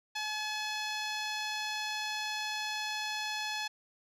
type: tone with low-pass filter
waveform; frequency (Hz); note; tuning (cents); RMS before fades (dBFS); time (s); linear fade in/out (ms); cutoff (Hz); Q
10% pulse; 854; G#5; +48; -36; 0.15-3.68; 10; 7500; 0.86
effects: none